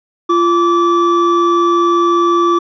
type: tone pair together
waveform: triangle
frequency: 344.6 / 1159.1 Hz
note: F4 / D6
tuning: -23 / -23 cents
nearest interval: octave + major sixth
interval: 2100 cents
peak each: -10 dBFS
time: 0.29-2.59 s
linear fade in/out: 10 ms
effects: resampled to 16000 Hz